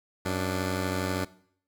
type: tone pair together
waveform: 10% pulse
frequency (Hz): 92.5 / 293.7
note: F#2 / D4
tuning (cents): 0 / 0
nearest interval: octave + minor sixth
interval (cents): 2000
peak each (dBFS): -20 / -25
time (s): 0.25-1.25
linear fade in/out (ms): 10
effects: noise-tail reverb RT60 0.6 s tail -19 dB re dry